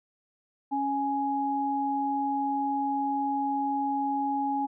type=tone pair together; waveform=sine; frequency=277.2 / 833.5 Hz; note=C#4 / G#5; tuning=0 / +6 cents; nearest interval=octave + perfect fifth; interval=1906 cents; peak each=-30 / -27 dBFS; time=0.71-4.67 s; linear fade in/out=20 ms; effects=none